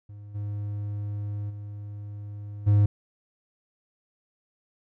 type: tone with level steps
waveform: triangle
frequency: 103 Hz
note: G#2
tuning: 14 cents flat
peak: -38 / -27 / -33 / -14 dBFS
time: 0.09-2.86 s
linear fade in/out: 5 ms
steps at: 0.34 / 1.49 / 2.66 s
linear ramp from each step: 20 ms
effects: none